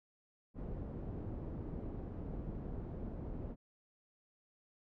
pink low-pass noise, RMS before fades -43 dBFS, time 0.54-3.56 s, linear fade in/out 50 ms, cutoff 410 Hz, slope 12 dB/octave, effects none

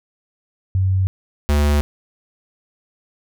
sine / square tone pair in turn, 94.6 / 73.29 Hz, F#2 / D2, +39 / -3 cents, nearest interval major third, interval 442 cents, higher first, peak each -14 dBFS, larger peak neither, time 0.75-1.07 / 1.49-1.81 s, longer neither, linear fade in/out 0 ms, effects none

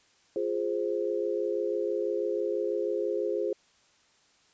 sine chord, F minor, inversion none, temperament equal, 349.2 / 415.3 / 523.3 Hz, F4 / Ab4 / C5, 0 / 0 / 0 cents, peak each -32 / -30 / -32 dBFS, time 0.36-3.53 s, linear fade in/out 2 ms, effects white hiss -64 dBFS RMS until 4.53 s + resampled to 16000 Hz

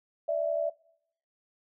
sine tone pair together, 588 / 660 Hz, D5 / E5, +2 / +2 cents, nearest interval major second, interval 200 cents, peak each -29 / -28 dBFS, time 0.28-0.7 s, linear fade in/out 10 ms, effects noise-tail reverb RT60 0.7 s tail -23 dB re dry

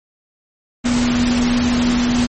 sine tone in noise, 242.8 Hz, B3, 29 cents flat, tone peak -14 dBFS, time 0.84-2.27 s, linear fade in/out 20 ms, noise pink, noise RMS -22 dBFS, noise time 0.84-2.27 s, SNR +5 dB, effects MP3 32 kbps

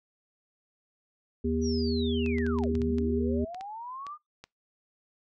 harmonic tone, 80 Hz, D#2, 49 cents sharp, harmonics 1 / 3 / 5, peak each -31 / -28 / -31 dBFS, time 1.44-3.45 s, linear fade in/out 10 ms
sine linear two-way sweep, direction down then up, 5920 to 77.78 to 1231 Hz, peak -37 dBFS, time 1.61-4.18 s, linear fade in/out 50 ms, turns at 2.76 s
clicks, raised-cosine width 0.2 ms, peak -27 dBFS, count 12, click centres 2.262 / 2.384 / 2.465 / 2.587 / 2.637 / 2.753 / 2.818 / 2.984 / 3.546 / 3.61 / 4.067 / 4.44 s
effects noise-tail reverb RT60 0.2 s tail -25 dB re dry

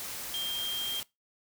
sine tone in noise, 3197 Hz, G7, 33 cents sharp, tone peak -31 dBFS, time 0.34-1 s, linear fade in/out 0 ms, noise white, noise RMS -39 dBFS, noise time 0-1.03 s, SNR +5 dB, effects noise-tail reverb RT60 0.2 s tail -21 dB re dry

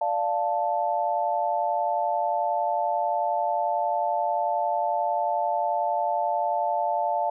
sine chord, D minor, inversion none, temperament equal, 587.3 / 698.5 / 880 Hz, D5 / F5 / A5, 0 / 0 / 0 cents, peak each -29 / -26 / -26 dBFS, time 0.01-7.3 s, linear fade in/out 5 ms, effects none

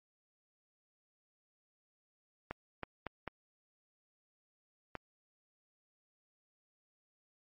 clicks, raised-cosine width 0.5 ms, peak -23 dBFS, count 5, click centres 2.51 / 2.833 / 3.067 / 3.277 / 4.953 s, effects MP3 32 kbps

